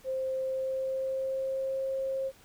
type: tone with pitch glide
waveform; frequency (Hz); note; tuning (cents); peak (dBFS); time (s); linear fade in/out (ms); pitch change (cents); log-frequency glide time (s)
sine; 525 to 534.2; C5 to C5; +6 to +36; -29; 0.04-2.32; 50; +30; 0.36-1.77
effects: pink hiss -58 dBFS RMS until 2.44 s